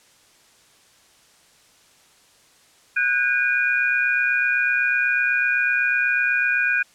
sine tone cluster, 1479 / 1607 / 2446 Hz, F#6 / G6 / D#7, -1 / +43 / -30 cents, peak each -22 dBFS, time 2.96-6.83 s, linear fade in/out 10 ms, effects white hiss -55 dBFS RMS until 6.94 s + low-pass 9000 Hz 12 dB/octave

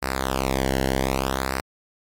sawtooth tone with flanger, 66.2 Hz, C2, 21 cents sharp, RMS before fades -24 dBFS, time 0.02-1.61 s, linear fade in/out 10 ms, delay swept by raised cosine 0.3 to 0.83 ms, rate 0.64 Hz, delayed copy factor -0.85, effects MP3 64 kbps

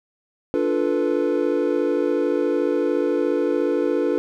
triangle chord, B half-diminished seventh, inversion first, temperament equal with one note detuned, 292 / 349.2 / 440 / 493.9 Hz, D4 / F4 / A4 / B4, -10 / 0 / 0 / 0 cents, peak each -22 dBFS, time 0.54-4.18 s, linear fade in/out 0 ms, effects none

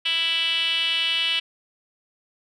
5% pulse tone with band-pass filter, 330.1 Hz, E4, 2 cents sharp, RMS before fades -23 dBFS, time 0.05-1.4 s, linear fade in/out 10 ms, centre 3000 Hz, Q 6.1, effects none

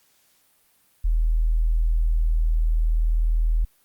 sine tone, 40.22 Hz, E1, 42 cents flat, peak -17 dBFS, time 1.04-3.65 s, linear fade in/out 10 ms, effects white hiss -62 dBFS RMS until 3.84 s + Opus 48 kbps

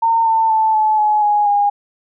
sine tone with pitch steps, 912 / 895.3 / 878.9 / 862.8 / 847 / 831.5 / 816.3 Hz, A#5 / A5 / A5 / A5 / G#5 / G#5 / G#5, -38 / +30 / -2 / -34 / +34 / +2 / -30 cents, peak -11 dBFS, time 0.02-1.7 s, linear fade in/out 10 ms, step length 240 ms, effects none

